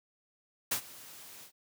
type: noise with ADSR envelope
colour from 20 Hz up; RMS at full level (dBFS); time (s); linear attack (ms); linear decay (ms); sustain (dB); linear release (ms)
white; -29; 0.71-1.52; 8; 88; -21; 84
effects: high-pass 80 Hz 12 dB/octave